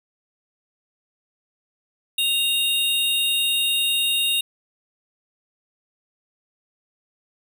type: tone pair together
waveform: square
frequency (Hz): 2794 / 3724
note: F7 / A#7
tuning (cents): 0 / -2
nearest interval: perfect fourth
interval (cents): 498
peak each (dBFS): -23 / -22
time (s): 2.18-4.41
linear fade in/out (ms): 5
effects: none